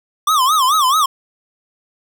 square tone with vibrato, 1139 Hz, C#6, 47 cents sharp, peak -12 dBFS, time 0.27-1.06 s, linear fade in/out 5 ms, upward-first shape sine, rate 4.6 Hz, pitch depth 210 cents each way, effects none

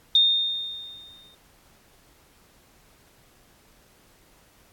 sine tone with exponential decay, 3656 Hz, A#7, 34 cents flat, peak -13 dBFS, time 0.15-1.35 s, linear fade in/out 2 ms, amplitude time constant 260 ms, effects pink hiss -58 dBFS RMS until 4.72 s + AAC 64 kbps

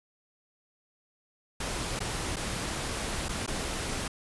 pink noise with dropouts, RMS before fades -33 dBFS, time 1.6-4.08 s, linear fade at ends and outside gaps 5 ms, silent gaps 1.993-2.003 / 2.36-2.366 / 3.285-3.291 / 3.464-3.476 s, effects resampled to 24000 Hz

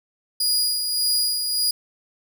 sawtooth tone with tremolo, 4889 Hz, D#8, 31 cents flat, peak -15 dBFS, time 0.4-1.71 s, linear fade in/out 5 ms, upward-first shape sine, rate 1.7 Hz, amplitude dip 45%, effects none

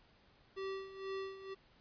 square tone with tremolo, 386.4 Hz, G4, 25 cents flat, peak -39 dBFS, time 0.56-1.55 s, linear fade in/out 20 ms, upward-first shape sine, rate 2.1 Hz, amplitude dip 75%, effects pink hiss -67 dBFS RMS until 1.8 s + resampled to 11025 Hz

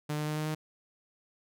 sawtooth tone with pitch steps, 150 / 151.22 / 152.45 / 153.68 / 154.93 Hz, D3 / D#3 / D#3 / D#3 / D#3, +37 / -49 / -35 / -21 / -7 cents, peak -27 dBFS, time 0.09-0.55 s, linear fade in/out 10 ms, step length 92 ms, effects none

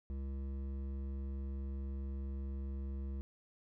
sine tone with hard clipping, 67.7 Hz, C#2, 40 cents flat, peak -40 dBFS, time 0.1-3.21 s, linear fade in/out 0 ms, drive 11 dB, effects none

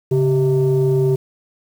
sine tone pair together, 138.59 / 387.4 Hz, C#3 / G4, 0 / -20 cents, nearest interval octave + tritone, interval 1780 cents, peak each -14 dBFS, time 0.11-1.16 s, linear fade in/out 10 ms, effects tanh soft clip ceiling -9 dBFS + 7-bit

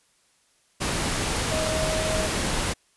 sine tone in noise, 630 Hz, D#5, 21 cents sharp, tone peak -27 dBFS, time 1.5-2.28 s, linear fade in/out 20 ms, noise pink, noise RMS -26 dBFS, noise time 0.8-2.74 s, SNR -4 dB, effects white hiss -64 dBFS RMS until 2.96 s + resampled to 24000 Hz

